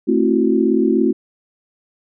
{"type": "chord", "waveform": "sine", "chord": "F# half-diminished seventh", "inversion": "first", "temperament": "just", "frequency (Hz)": [222, 266.4, 333, 370], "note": ["A3", "C4", "E4", "F#4"], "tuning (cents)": [16, 31, 18, 0], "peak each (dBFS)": -18, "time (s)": [0.07, 1.13], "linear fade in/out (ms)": 20, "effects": []}